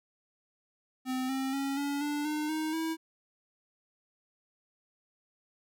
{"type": "tone with pitch steps", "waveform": "square", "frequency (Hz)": [257.6, 266.1, 274.8, 283.9, 293.2, 302.8, 312.8, 323.1], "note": ["C4", "C4", "C#4", "C#4", "D4", "D#4", "D#4", "E4"], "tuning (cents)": [-27, 29, -15, 41, -3, -47, 9, -35], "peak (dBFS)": -31, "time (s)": [1.05, 2.97], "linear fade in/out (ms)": 50, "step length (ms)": 240, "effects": []}